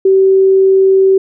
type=tone; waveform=sine; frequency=384 Hz; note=G4; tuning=36 cents flat; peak=-5 dBFS; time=0.05-1.18 s; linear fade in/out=5 ms; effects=none